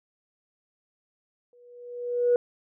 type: tone with exponential growth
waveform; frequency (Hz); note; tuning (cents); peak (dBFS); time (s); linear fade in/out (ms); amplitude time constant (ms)
sine; 485.5; B4; -30; -15; 1.53-2.36; 1; 180
effects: tanh soft clip ceiling -13 dBFS